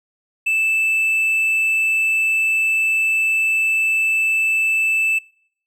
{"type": "tone", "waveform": "triangle", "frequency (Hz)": 2637, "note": "E7", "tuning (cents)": 0, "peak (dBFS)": -14, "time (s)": [0.46, 5.19], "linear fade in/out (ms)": 10, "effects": ["noise-tail reverb RT60 0.7 s tail -26 dB re dry"]}